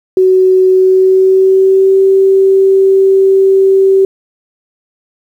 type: tone with pitch glide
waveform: sine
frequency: 373.8 to 385.9 Hz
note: F#4 to G4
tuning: +18 to -27 cents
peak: -4 dBFS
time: 0.17-4.05 s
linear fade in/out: 2 ms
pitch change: +55 cents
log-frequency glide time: 0.7-2.01 s
effects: 7-bit